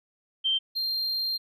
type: tone pair in turn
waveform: sine / triangle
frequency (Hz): 3136 / 4186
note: G7 / C8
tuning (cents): 0 / 0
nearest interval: perfect fourth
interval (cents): 500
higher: second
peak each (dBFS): -22 / -25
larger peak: first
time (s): 0.44-0.59 / 0.75-1.38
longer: second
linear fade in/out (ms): 20
effects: none